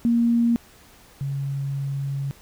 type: tone pair in turn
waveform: sine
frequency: 234.5 / 138.51 Hz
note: A#3 / C#3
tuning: +11 / -1 cents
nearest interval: major sixth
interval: 912 cents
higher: first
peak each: -16 / -24 dBFS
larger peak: first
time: 0.05-0.56 / 1.21-2.31 s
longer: second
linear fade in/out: 0 ms
effects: pink hiss -51 dBFS RMS until 2.41 s